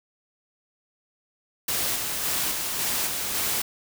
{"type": "noise with tremolo", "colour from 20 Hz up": "white", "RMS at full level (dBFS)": -26, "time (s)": [1.68, 3.62], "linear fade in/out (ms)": 5, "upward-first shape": "square", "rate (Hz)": 1.8, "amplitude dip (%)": 30, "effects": []}